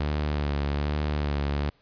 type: tone with vibrato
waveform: sawtooth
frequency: 73.1 Hz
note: D2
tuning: 7 cents flat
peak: -21 dBFS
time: 0-1.7 s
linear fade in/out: 5 ms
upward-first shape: sine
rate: 1.2 Hz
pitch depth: 43 cents each way
effects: pink hiss -64 dBFS RMS until 1.81 s + resampled to 11025 Hz